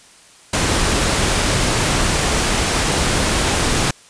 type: noise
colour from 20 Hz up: pink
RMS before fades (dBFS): -17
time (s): 0.53-3.91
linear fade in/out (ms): 5
effects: white hiss -46 dBFS RMS until 4.09 s + resampled to 22050 Hz